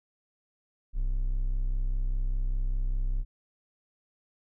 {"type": "tone", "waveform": "triangle", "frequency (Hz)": 32.5, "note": "C1", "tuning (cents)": -11, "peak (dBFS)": -23, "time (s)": [0.93, 3.25], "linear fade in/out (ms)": 50, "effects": []}